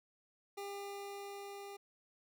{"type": "tone with level ramp", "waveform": "25% pulse", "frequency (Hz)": 400.9, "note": "G4", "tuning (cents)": 39, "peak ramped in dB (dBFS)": [-38, -43], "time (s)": [0.57, 1.77], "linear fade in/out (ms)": 10, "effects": []}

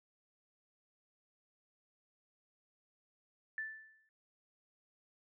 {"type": "tone with exponential decay", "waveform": "sine", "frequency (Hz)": 1760, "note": "A6", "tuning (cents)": 0, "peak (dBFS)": -35, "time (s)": [3.58, 4.09], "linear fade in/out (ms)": 1, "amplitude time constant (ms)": 110, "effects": []}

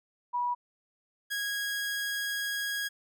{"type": "tone pair in turn", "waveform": ["sine", "sawtooth"], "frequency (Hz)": [973, 1647.8], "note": ["B5", "G#6"], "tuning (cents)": [-26, -14], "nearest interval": "major sixth", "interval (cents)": 912, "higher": "second", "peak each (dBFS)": -27, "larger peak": "neither", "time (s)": [[0.33, 0.55], [1.3, 2.89]], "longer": "second", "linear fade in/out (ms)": 20, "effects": []}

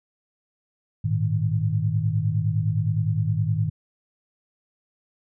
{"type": "chord", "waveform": "sine", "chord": "Ab suspended second", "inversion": "none", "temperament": "equal with one note detuned", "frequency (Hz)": [103.83, 113.55, 155.56], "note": ["Ab2", "Bb2", "Eb3"], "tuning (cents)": [0, -45, 0], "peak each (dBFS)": [-24, -25, -25], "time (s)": [1.04, 3.7], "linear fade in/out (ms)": 10, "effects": []}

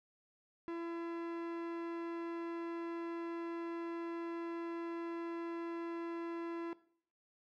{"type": "tone", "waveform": "45% pulse", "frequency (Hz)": 336.9, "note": "E4", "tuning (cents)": 38, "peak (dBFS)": -39, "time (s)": [0.68, 6.73], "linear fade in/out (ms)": 0, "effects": ["noise-tail reverb RT60 0.6 s tail -19 dB re dry", "low-pass 2000 Hz 12 dB/octave"]}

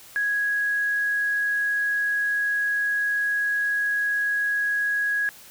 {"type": "tone", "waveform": "sine", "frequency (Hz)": 1661.2, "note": "G#6", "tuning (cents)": 0, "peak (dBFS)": -21, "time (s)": [0.16, 5.29], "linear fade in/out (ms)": 0, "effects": ["white hiss -47 dBFS RMS until 5.5 s"]}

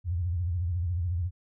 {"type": "tone with vibrato", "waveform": "sine", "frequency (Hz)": 87.31, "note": "F2", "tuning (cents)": 0, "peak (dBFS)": -26, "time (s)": [0.04, 1.31], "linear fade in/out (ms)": 50, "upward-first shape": "sine", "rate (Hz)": 14, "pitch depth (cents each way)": 130, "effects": []}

